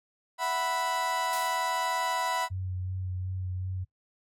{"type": "chord", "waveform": "35% pulse", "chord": "E suspended second", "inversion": "none", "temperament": "equal", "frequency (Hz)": [659.3, 740, 987.8], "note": ["E5", "F#5", "B5"], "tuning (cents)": [0, 0, 0], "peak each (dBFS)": [-34, -32, -28], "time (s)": [0.38, 2.49], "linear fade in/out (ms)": 50}
{"type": "noise with exponential decay", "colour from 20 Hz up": "blue", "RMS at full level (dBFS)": -32, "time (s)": [1.33, 1.93], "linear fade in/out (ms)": 0, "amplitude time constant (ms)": 130}
{"type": "tone with vibrato", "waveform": "sine", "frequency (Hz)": 92.5, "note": "F#2", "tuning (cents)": 0, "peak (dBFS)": -31, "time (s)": [2.5, 3.85], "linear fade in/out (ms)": 20, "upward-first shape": "sine", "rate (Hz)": 2.7, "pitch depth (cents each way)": 19}
{"effects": ["noise-tail reverb RT60 0.1 s tail -18 dB re dry", "low-pass 12000 Hz 12 dB/octave"]}